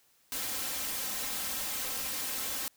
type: noise with comb filter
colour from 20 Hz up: white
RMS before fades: -35 dBFS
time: 0.32-2.68 s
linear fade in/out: 0 ms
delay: 3.8 ms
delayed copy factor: +0.65
effects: white hiss -67 dBFS RMS until 2.76 s